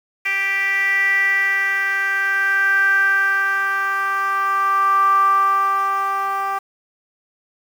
10% pulse tone with band-pass filter sweep, 392 Hz, G4, in tune, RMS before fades -18 dBFS, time 0.25-6.59 s, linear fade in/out 10 ms, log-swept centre 2200 to 980 Hz, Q 8.8, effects 7-bit

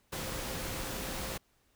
sine tone in noise, 526 Hz, C5, 9 cents sharp, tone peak -47 dBFS, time 0.12-1.38 s, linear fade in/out 10 ms, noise pink, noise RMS -38 dBFS, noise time 0.12-1.38 s, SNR -12 dB, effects pink hiss -71 dBFS RMS until 1.75 s

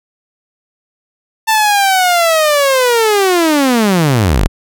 sawtooth linear sweep, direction down, 893 to 30.04 Hz, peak -5 dBFS, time 1.47-4.48 s, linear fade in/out 20 ms, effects none

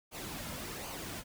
pink noise with flanger, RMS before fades -42 dBFS, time 0.11-1.24 s, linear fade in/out 50 ms, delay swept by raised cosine 0.54 to 2.64 ms, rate 1.3 Hz, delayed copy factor -0.5, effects none

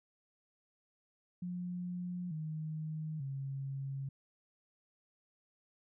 sine tone with pitch steps, 178.2 / 156.03 / 136.62 Hz, F3 / D#3 / C#3, +35 / +5 / -25 cents, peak -37 dBFS, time 1.42-4.09 s, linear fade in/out 5 ms, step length 890 ms, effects none

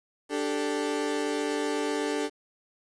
35% pulse chord, D suspended fourth, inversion none, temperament equal, 293.7 / 392 / 440 Hz, D4 / G4 / A4, 0 / 0 / 0 cents, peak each -29 / -32 / -29 dBFS, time 0.29-2.3 s, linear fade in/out 50 ms, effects resampled to 22050 Hz + 9-bit

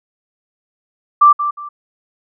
sine tone with echo, 1174.7 Hz, D6, in tune, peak -4 dBFS, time 1.21-1.33 s, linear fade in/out 10 ms, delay 180 ms, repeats 2, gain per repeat -11 dB, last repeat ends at 1.69 s, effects none

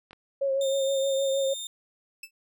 clicks, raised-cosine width 0.3 ms, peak -30 dBFS, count 2, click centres 0.109 / 0.131 s
sine tone with vibrato, 544 Hz, C#5, 33 cents flat, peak -23 dBFS, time 0.41-1.54 s, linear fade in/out 10 ms, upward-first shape triangle, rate 6.4 Hz, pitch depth 37 cents each way
25% pulse tone, 3632 Hz, A#7, 46 cents flat, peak -30 dBFS, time 0.61-1.67 s, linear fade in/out 2 ms
sawtooth tone with exponential decay, 2637 Hz, E7, in tune, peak -31 dBFS, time 2.23-2.31 s, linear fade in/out 5 ms, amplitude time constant 16 ms
effects none

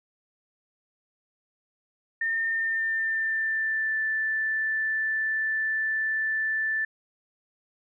sine tone with pitch glide, 1814 to 1761.3 Hz, A#6 to A6, -48 to +1 cents, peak -24 dBFS, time 2.21-6.85 s, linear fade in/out 5 ms, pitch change -51 cents, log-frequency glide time 2.49-3.96 s, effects none

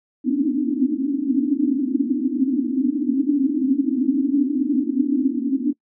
white band-pass noise, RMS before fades -20 dBFS, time 0.24-5.73 s, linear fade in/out 20 ms, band 250 to 300 Hz, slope 96 dB/octave, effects noise-tail reverb RT60 0.1 s tail -23 dB re dry

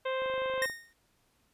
harmonic tone, 523.3 Hz, C5, in tune, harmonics 1 / 2 / 3 / 4 / 5 / 6 / 7, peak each -31 / -37 / -41 / -43 / -45 / -47 / -48 dBFS, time 0.05-0.66 s, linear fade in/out 10 ms
click train, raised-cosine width 1 ms, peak -33 dBFS, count 13, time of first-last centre 0.22-0.698 s, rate 25.1 Hz
45% pulse tone with exponential decay, 1848 Hz, A#6, 16 cents flat, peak -26 dBFS, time 0.62-0.93 s, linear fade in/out 2 ms, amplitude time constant 67 ms
effects pink hiss -71 dBFS RMS until 1.53 s + resampled to 32000 Hz

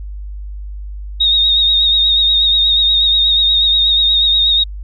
sine tone with vibrato, 3729 Hz, A#7, in tune, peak -9 dBFS, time 1.2-4.64 s, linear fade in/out 10 ms, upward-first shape sine, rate 8.3 Hz, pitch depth 36 cents each way, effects added 50 Hz sine -24 dBFS peak until 4.83 s

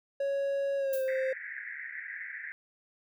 triangle tone with pitch glide, 555 to 525.1 Hz, C#5 to C5, +2 to +6 cents, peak -26 dBFS, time 0.2-1.33 s, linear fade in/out 5 ms, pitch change -96 cents, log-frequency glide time 0.77-1.03 s
violet noise with exponential decay, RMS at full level -38 dBFS, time 0.93-1.21 s, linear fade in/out 1 ms, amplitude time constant 60 ms
white band-pass noise, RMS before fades -41 dBFS, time 1.08-2.52 s, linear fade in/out 0 ms, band 1600 to 2100 Hz, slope 96 dB/octave
effects none

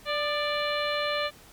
harmonic tone with a mistuned harmonic, 587.3 Hz, D5, in tune, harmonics 1 / 2 / 3 / 4 / 5 / 6 / 7, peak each -29 / -32 / -34 / -35 / -36 / -37 / -37 dBFS, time 0.05-1.31 s, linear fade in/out 50 ms, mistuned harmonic 2, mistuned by +36 cents, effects pink hiss -52 dBFS RMS until 1.52 s + MP3 96 kbps

